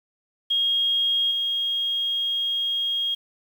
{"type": "tone with level steps", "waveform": "sine", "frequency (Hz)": 3260, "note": "G#7", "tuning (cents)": -33, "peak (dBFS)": [-19, -22], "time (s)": [0.5, 3.15], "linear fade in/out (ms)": 10, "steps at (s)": 1.31, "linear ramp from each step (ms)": 2, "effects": ["8-bit"]}